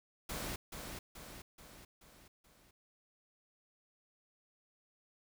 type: noise with echo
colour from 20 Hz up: pink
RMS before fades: -41 dBFS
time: 0.29-0.56 s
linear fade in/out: 5 ms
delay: 430 ms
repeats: 5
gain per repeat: -5 dB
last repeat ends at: 2.71 s
effects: none

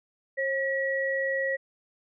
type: tone pair together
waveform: sine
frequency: 538.4 / 1921 Hz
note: C5 / B6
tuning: +49 / -48 cents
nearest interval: octave + minor seventh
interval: 2203 cents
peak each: -28 dBFS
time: 0.37-1.57 s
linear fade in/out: 20 ms
effects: none

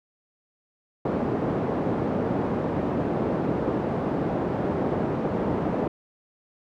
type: band-pass noise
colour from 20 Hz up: pink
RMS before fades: -26 dBFS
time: 1.05-5.88 s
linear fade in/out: 5 ms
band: 170 to 630 Hz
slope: 12 dB/octave
effects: none

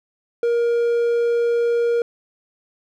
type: tone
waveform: triangle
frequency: 471.2 Hz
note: A#4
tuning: 19 cents sharp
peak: -14 dBFS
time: 0.43-2.02 s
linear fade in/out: 2 ms
effects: none

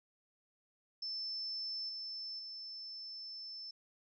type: tone with level steps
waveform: sine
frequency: 5290 Hz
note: E8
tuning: 5 cents sharp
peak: -38 / -41 / -44 dBFS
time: 1.02-3.71 s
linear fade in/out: 5 ms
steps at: 1.89 / 2.39 s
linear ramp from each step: 2 ms
effects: none

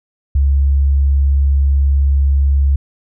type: tone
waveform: sine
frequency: 69.3 Hz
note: C#2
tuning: in tune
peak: -9 dBFS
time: 0.35-2.76 s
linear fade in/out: 5 ms
effects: none

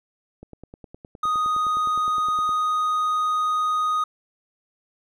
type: click train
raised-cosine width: 2 ms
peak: -27 dBFS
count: 21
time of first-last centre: 0.43-2.492 s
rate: 9.7 Hz
type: tone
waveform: triangle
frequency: 1244.5 Hz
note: D#6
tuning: in tune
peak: -18 dBFS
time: 1.23-4.04 s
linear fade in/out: 5 ms
effects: none

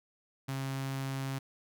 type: tone with notch filter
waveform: sawtooth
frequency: 134.9 Hz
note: C#3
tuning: 47 cents flat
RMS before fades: -36 dBFS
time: 0.48-1.39 s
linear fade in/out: 10 ms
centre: 470 Hz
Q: 1.7
effects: none

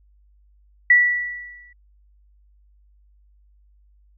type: tone with exponential decay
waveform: sine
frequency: 1950 Hz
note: B6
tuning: 23 cents flat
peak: -8 dBFS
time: 0.9-1.73 s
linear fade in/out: 5 ms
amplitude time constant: 180 ms
effects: added 50 Hz sine -53 dBFS peak until 4.17 s

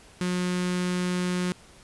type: tone with notch filter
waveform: sawtooth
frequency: 180 Hz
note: F#3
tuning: 47 cents flat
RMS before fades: -27 dBFS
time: 0.21-1.52 s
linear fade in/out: 0 ms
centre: 680 Hz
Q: 1.1
effects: pink hiss -52 dBFS RMS until 1.83 s + resampled to 24000 Hz

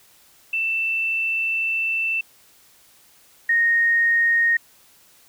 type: tone pair in turn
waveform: sine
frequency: 2666 / 1858.2 Hz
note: E7 / A#6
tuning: +19 / -6 cents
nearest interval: tritone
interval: 625 cents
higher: first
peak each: -20 / -15 dBFS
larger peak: second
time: 0.53-2.21 / 3.49-4.57 s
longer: first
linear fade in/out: 5 ms
effects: white hiss -54 dBFS RMS until 5.28 s

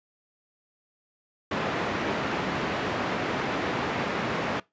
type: band-pass noise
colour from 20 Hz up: pink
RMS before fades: -29 dBFS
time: 1.51-4.6 s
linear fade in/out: 5 ms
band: 180 to 2300 Hz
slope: 12 dB/octave
effects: noise-tail reverb RT60 0.2 s tail -22 dB re dry + resampled to 16000 Hz

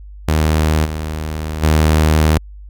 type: tone with level steps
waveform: sawtooth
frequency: 77.78 Hz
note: D#2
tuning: in tune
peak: -8 / -17 / -6 dBFS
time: 0.28-2.38 s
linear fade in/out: 5 ms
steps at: 0.84 / 1.62 s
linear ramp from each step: 20 ms
effects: added 50 Hz sine -32 dBFS peak until 2.69 s

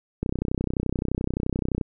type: click train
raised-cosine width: 3 ms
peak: -12 dBFS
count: 51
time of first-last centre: 0.23-1.812 s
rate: 31.6 Hz
effects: none

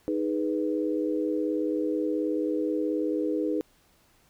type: chord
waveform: sine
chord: G# minor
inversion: second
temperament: equal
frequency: 311.1 / 415.3 / 493.9 Hz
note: D#4 / G#4 / B4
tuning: 0 / 0 / 0 cents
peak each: -27 / -31 / -31 dBFS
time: 0.08-3.61 s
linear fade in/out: 0 ms
effects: pink hiss -63 dBFS RMS until 4.29 s

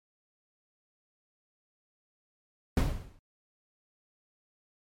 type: noise with exponential decay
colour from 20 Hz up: brown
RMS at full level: -20 dBFS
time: 2.77-3.19 s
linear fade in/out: 2 ms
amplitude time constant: 91 ms
effects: MP3 64 kbps

